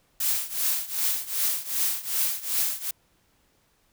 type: noise with tremolo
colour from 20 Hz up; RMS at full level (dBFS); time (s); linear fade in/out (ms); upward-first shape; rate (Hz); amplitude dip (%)
blue; -23; 0.2-2.91; 5; triangle; 2.6; 90
effects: pink hiss -66 dBFS RMS until 3.92 s